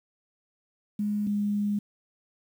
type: tone pair in turn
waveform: sine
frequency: 207.7 / 205.6 Hz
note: G#3 / G#3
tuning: 0 / -17 cents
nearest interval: unison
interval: 17 cents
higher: first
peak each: -25 / -24 dBFS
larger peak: second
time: 0.99-1.27 / 1.27-1.79 s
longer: second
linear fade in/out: 5 ms
effects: 9-bit

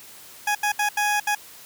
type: tone bursts at uneven times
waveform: 20% pulse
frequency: 832 Hz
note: G#5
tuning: 3 cents sharp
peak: -15 dBFS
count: 5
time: 0.47-0.55 / 0.63-0.72 / 0.79-0.89 / 0.97-1.2 / 1.27-1.35 s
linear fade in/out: 5 ms
effects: white hiss -45 dBFS RMS until 1.65 s + high-pass 60 Hz 12 dB/octave

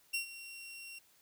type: tone with ADSR envelope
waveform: sawtooth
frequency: 2741 Hz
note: F7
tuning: 33 cents flat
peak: -28 dBFS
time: 0.13-0.99 s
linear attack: 15 ms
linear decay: 110 ms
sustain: -15 dB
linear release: 7 ms
effects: white hiss -67 dBFS RMS until 1.21 s

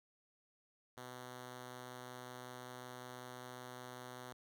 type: tone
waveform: 5% pulse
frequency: 125.3 Hz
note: B2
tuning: 25 cents sharp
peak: -37 dBFS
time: 0.97-4.33 s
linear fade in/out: 5 ms
effects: none

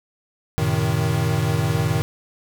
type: chord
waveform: square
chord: F# diminished seventh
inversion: none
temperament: equal with one note detuned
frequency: 92.5 / 112.05 / 130.81 / 155.56 Hz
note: F#2 / A2 / C3 / Eb3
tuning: 0 / +32 / 0 / 0 cents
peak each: -27 / -24 / -27 / -23 dBFS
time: 0.58-2.02 s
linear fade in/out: 0 ms
effects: none

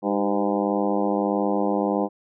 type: harmonic tone with a mistuned harmonic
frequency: 101.6 Hz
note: G#2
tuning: 38 cents flat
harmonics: 2 / 3 / 4 / 5 / 6 / 7 / 8 / 9 / 10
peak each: -26 / -26 / -29 / -27 / -31 / -31 / -30 / -34 / -37 dBFS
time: 0.02-2.09 s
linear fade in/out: 50 ms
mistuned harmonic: 4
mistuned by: -60 cents
effects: none

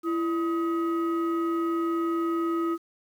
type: tone pair together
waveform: sine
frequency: 334.5 / 1263 Hz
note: E4 / D#6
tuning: +25 / +26 cents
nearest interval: octave + major seventh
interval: 2301 cents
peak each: -23 / -29 dBFS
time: 0.03-2.78 s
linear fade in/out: 50 ms
effects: tanh soft clip ceiling -21 dBFS + 9-bit

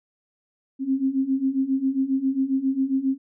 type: beating tone pair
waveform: sine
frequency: 262.7 / 270.1 Hz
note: C4 / C#4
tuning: +7 / -45 cents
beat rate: 7.4 Hz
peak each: -25 / -22 dBFS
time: 0.79-3.18 s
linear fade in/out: 50 ms
effects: none

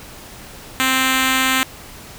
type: tone with notch filter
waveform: 5% pulse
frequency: 261.6 Hz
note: C4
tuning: in tune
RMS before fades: -17 dBFS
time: 0.8-1.63 s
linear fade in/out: 0 ms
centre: 590 Hz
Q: 1
effects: pink hiss -38 dBFS RMS until 2.18 s

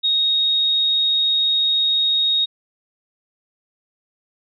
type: tone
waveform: sine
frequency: 3746 Hz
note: A#7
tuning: 8 cents sharp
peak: -15 dBFS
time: 0.03-2.46 s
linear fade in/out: 20 ms
effects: none

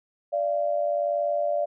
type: tone pair together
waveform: sine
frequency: 584.7 / 686 Hz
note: D5 / F5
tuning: -8 / -31 cents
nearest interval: minor third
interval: 277 cents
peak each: -24 / -27 dBFS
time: 0.32-1.66 s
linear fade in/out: 20 ms
effects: none

